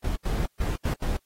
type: noise bursts at uneven times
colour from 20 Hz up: brown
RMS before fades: -26 dBFS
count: 5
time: 0.04-0.16 / 0.25-0.46 / 0.6-0.76 / 0.85-0.94 / 1.02-1.17 s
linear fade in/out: 5 ms
effects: white hiss -71 dBFS RMS until 1.25 s + AAC 48 kbps